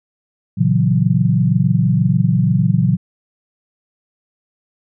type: chord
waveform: sine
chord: F# dominant seventh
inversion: first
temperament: equal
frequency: 116.54 / 138.59 / 164.81 / 185 Hz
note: A#2 / C#3 / E3 / F#3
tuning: 0 / 0 / 0 / 0 cents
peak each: -17 dBFS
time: 0.57-2.97 s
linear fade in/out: 20 ms
effects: none